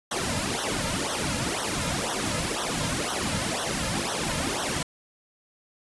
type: noise with flanger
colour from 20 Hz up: pink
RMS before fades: -28 dBFS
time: 0.11-4.83 s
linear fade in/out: 5 ms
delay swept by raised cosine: 0.41 to 2.71 ms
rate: 2 Hz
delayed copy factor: -1
effects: resampled to 24000 Hz